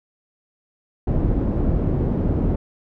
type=low-pass noise; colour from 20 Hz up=pink; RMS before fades=-20 dBFS; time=1.07-2.56 s; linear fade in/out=5 ms; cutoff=350 Hz; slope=12 dB/octave; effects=none